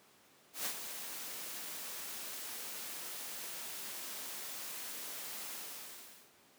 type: noise with ADSR envelope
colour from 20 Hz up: white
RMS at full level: -36 dBFS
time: 0.53-6.32 s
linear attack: 130 ms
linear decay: 74 ms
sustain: -8 dB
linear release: 800 ms
effects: pink hiss -64 dBFS RMS until 6.58 s + high-pass 200 Hz 12 dB/octave